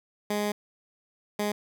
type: tone bursts at uneven times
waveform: 15% pulse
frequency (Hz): 207.7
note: G#3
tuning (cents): 0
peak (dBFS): -20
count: 2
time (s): 0.3-0.52 / 1.39-1.52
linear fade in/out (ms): 5
effects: none